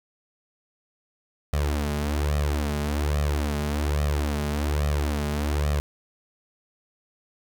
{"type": "tone with flanger", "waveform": "sawtooth", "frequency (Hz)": 73.42, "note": "D2", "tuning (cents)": 0, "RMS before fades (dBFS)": -25, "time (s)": [1.53, 5.8], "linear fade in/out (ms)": 0, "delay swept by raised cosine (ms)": [1.6, 4.9], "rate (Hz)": 1.2, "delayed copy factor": 0.8, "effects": []}